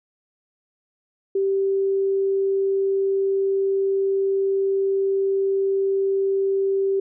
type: tone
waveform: sine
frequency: 390 Hz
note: G4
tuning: 9 cents flat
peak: -18 dBFS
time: 1.35-7 s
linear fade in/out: 5 ms
effects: none

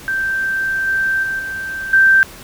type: tone with level steps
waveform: sine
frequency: 1565 Hz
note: G6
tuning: 3 cents flat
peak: -16 / -14 / -18 / -22 / -7 dBFS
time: 0.08-2.23 s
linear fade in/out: 0 ms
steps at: 0.87 / 1.23 / 1.39 / 1.93 s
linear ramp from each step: 5 ms
effects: pink hiss -37 dBFS RMS until 2.43 s

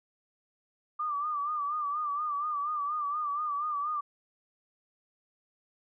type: tone with vibrato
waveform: sine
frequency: 1185 Hz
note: D6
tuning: 15 cents sharp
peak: -29 dBFS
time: 0.99-4.01 s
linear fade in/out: 10 ms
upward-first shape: sine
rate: 4.2 Hz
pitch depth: 71 cents each way
effects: none

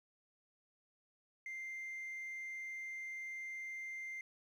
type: tone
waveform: sine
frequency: 2093 Hz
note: C7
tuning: in tune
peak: -40 dBFS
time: 1.46-4.21 s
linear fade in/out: 2 ms
effects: tanh soft clip ceiling -41 dBFS + 12-bit

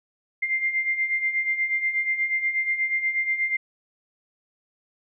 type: beating tone pair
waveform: sine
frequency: 2093 / 2101.3 Hz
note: C7 / C7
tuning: 0 / +7 cents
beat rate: 8.3 Hz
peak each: -29 / -23 dBFS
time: 0.42-3.57 s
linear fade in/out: 10 ms
effects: none

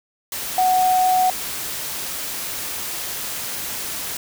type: tone in noise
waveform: sine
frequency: 740 Hz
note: F#5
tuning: in tune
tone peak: -14 dBFS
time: 0.58-1.3 s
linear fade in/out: 2 ms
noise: white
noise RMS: -28 dBFS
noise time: 0.32-4.17 s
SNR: +11 dB
effects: none

